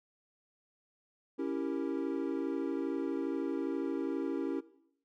triangle chord, C# diminished seventh, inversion none, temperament equal, 277.2 / 329.6 / 392 / 466.2 Hz, C#4 / E4 / G4 / Bb4, 0 / 0 / 0 / 0 cents, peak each -34 / -35 / -37 / -40 dBFS, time 1.38-4.61 s, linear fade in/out 20 ms, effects noise-tail reverb RT60 0.7 s tail -18 dB re dry

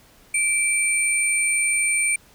sine tone pair together, 2334 / 8834 Hz, D7 / C#9, -11 / -7 cents, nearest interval octave + major seventh, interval 2304 cents, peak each -20 / -20 dBFS, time 0.34-2.16 s, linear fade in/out 5 ms, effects tanh soft clip ceiling -12 dBFS + pink hiss -53 dBFS RMS until 2.34 s

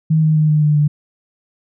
sine tone with pitch steps, 157.9 / 155.91 / 153.94 / 151.99 / 150.07 / 148.18 Hz, D#3 / D#3 / D#3 / D#3 / D3 / D3, +26 / +4 / -18 / -40 / +38 / +16 cents, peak -10 dBFS, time 0.1-0.88 s, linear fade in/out 10 ms, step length 130 ms, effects none

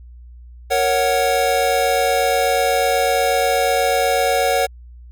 square chord, F# major, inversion first, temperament equal, 466.2 / 554.4 / 740 Hz, A#4 / C#5 / F#5, 0 / 0 / 0 cents, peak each -22 / -20 / -19 dBFS, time 0.7-4.67 s, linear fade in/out 20 ms, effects added 60 Hz sine -37 dBFS peak until 5.11 s

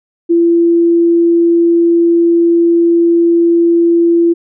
sine tone, 339 Hz, E4, 49 cents sharp, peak -6 dBFS, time 0.29-4.34 s, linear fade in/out 20 ms, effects none

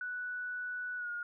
sine tone with pitch glide, 1480 to 1430.4 Hz, F#6 to F6, 0 to +41 cents, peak -36 dBFS, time 0.01-1.23 s, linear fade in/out 2 ms, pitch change -59 cents, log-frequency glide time 0.97-1.1 s, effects none

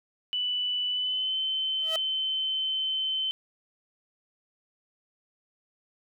sine tone with pitch glide, 2976 to 3072 Hz, F#7 to G7, +9 to -36 cents, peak -26 dBFS, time 0.33-3.31 s, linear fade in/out 0 ms, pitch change +55 cents, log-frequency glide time 0.9-1.37 s
sawtooth tone with exponential growth, 643 Hz, E5, 43 cents flat, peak -23 dBFS, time 1.79-1.96 s, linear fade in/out 2 ms, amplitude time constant 36 ms
effects none

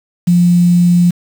sine tone with quantisation, 175.3 Hz, F3, 7 cents sharp, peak -6 dBFS, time 0.27-1.11 s, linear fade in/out 10 ms, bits 5, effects none

